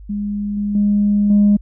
sine tone with level steps, 205.3 Hz, G#3, 20 cents flat, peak -19 / -17 / -11 / -7 dBFS, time 0.09-1.57 s, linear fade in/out 10 ms, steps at 0.57 / 0.75 / 1.3 s, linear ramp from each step 2 ms, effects tanh soft clip ceiling -6 dBFS + added 50 Hz sine -34 dBFS peak until 1.61 s

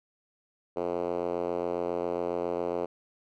5% pulse tone with band-pass filter, 87.31 Hz, F2, in tune, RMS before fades -31 dBFS, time 0.76-2.86 s, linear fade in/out 10 ms, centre 460 Hz, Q 2, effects none

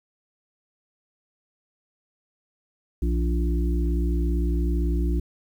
harmonic tone with a mistuned harmonic, 57.8 Hz, A#1, 14 cents flat, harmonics 1 / 3 / 5 / 6, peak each -21 / -31 / -32 / -33 dBFS, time 3.02-5.2 s, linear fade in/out 5 ms, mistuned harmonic 1, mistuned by +86 cents, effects 9-bit

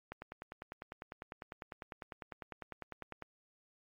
click train, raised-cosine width 0.5 ms, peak -28 dBFS, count 32, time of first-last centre 0.12-3.223 s, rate 9.99 Hz, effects MP3 64 kbps

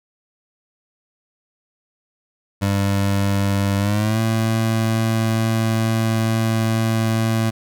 25% pulse tone with pitch glide, 99.4 to 112.22 Hz, G2 to A2, +25 to +35 cents, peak -13 dBFS, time 2.61-7.51 s, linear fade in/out 20 ms, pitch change +210 cents, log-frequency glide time 3.78-4.2 s, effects none

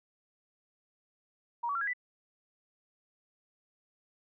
sine tone with pitch steps, 946 / 1138.1 / 1369.1 / 1647.1 / 1981.5 Hz, A#5 / C#6 / F6 / G#6 / B6, +25 / +45 / -35 / -15 / +5 cents, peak -30 dBFS, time 1.63-1.935 s, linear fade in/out 10 ms, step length 61 ms, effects none

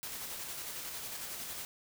white noise with tremolo, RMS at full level -41 dBFS, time 0.03-1.65 s, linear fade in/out 0 ms, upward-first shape square, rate 11 Hz, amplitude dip 25%, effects none

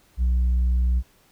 triangle tone with tanh clipping, 61.5 Hz, B1, 7 cents flat, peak -18 dBFS, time 0.17-1.03 s, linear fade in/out 50 ms, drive 7 dB, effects pink hiss -59 dBFS RMS until 1.31 s

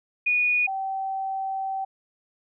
sine tone pair in turn, 2460 / 771.9 Hz, D#7 / G5, -20 / -27 cents, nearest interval octave + minor sixth, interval 2007 cents, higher first, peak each -19 / -26 dBFS, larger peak first, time 0.26-0.67 / 0.67-1.85 s, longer second, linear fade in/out 10 ms, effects none

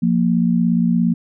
sine tone pair together, 175.6 / 232.8 Hz, F3 / A#3, +10 / -2 cents, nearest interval perfect fourth, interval 488 cents, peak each -16 dBFS, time 0.02-1.14 s, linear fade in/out 10 ms, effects none

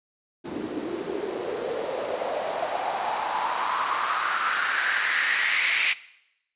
white noise with band-pass filter sweep, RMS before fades -27 dBFS, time 0.44-5.94 s, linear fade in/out 20 ms, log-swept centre 290 to 2400 Hz, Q 4.5, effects noise-tail reverb RT60 0.8 s tail -18 dB re dry + resampled to 8000 Hz

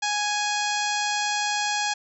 harmonic tone with a mistuned harmonic, 830.6 Hz, G#5, in tune, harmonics 1 / 2 / 3 / 4 / 5 / 6 / 7 / 8 / 9, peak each -27 / -30 / -32 / -33 / -34 / -35 / -35 / -36 / -37 dBFS, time 0.02-1.94 s, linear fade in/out 10 ms, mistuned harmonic 5, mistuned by +40 cents, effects none

